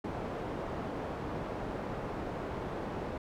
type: low-pass noise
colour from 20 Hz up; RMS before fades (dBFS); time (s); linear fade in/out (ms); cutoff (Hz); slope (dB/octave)
white; -38; 0.04-3.18; 5; 670; 12
effects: none

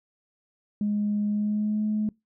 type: tone with pitch glide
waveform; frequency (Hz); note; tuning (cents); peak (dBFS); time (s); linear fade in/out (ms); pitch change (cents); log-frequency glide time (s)
sine; 207.7 to 213.2; G#3 to G#3; 0 to +46; -22; 0.81-2.09; 2; +46; 1.27-1.84
effects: noise-tail reverb RT60 0.2 s tail -25 dB re dry + tanh soft clip ceiling -18 dBFS

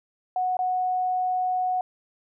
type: tone with dropouts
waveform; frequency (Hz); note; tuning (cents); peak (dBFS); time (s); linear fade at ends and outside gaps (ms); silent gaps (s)
sine; 736; F#5; -9; -22; 0.36-1.81; 2; 0.569-0.59
effects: none

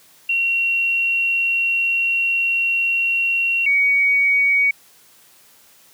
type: tone pair in turn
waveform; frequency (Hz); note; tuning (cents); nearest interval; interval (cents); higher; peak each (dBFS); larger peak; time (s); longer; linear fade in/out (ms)
sine; 2739 / 2248; F7 / C#7; -34 / +24; minor third; 342; first; -16 / -13; second; 0.29-3.66 / 3.66-4.71; first; 5
effects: white hiss -51 dBFS RMS until 5.93 s + high-pass 100 Hz 12 dB/octave

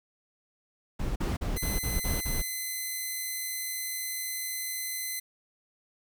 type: noise bursts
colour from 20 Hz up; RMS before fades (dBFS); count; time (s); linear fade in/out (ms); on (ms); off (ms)
brown; -30; 7; 0.99-2.42; 10; 170; 40
type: tone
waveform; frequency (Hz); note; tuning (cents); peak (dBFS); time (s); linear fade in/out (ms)
5% pulse; 2036; C7; -48; -22; 1.56-5.2; 10
effects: none

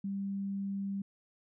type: tone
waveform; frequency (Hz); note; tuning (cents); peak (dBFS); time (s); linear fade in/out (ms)
sine; 197.3; G3; +11; -33; 0.04-1.02; 5
effects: none

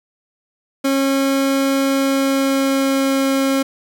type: tone with pitch glide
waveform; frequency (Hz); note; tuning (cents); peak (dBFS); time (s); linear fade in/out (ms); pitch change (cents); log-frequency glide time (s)
30% pulse; 272.5 to 270.6; C#4 to C#4; -29 to -42; -12; 0.84-3.63; 10; -13; 1.82-3.3
effects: none

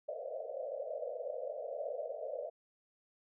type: band-pass noise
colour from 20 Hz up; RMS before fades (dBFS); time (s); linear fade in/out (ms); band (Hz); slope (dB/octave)
white; -41; 0.08-2.5; 10; 480 to 660; 96
effects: none

